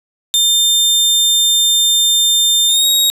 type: tone with pitch glide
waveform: sawtooth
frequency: 3600 to 3775 Hz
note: A7 to A#7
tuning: +39 to +21 cents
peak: -7 dBFS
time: 0.34-3.1 s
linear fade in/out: 0 ms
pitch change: +82 cents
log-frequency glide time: 2.67-2.86 s
effects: resampled to 32000 Hz + 7-bit